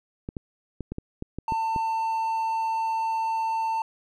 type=clicks; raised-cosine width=3 ms; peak=-19 dBFS; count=9; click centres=0.289 / 0.368 / 0.807 / 0.92 / 0.984 / 1.224 / 1.386 / 1.522 / 1.762 s
type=tone; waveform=triangle; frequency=896 Hz; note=A5; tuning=31 cents sharp; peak=-22 dBFS; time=1.48-3.82 s; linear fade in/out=2 ms
effects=none